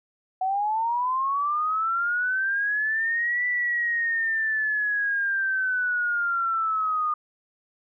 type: linear two-way sweep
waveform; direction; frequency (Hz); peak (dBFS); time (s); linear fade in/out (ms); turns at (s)
sine; up then down; 740 to 1975.5 to 1217; -22; 0.41-7.14; 5; 3.46
effects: none